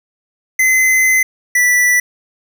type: tone pair in turn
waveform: square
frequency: 2046 / 1968.1 Hz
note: C7 / B6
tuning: -39 / -7 cents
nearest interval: minor second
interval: 68 cents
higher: first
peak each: -10 dBFS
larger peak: neither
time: 0.59-1.23 / 1.55-2 s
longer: first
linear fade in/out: 5 ms
effects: none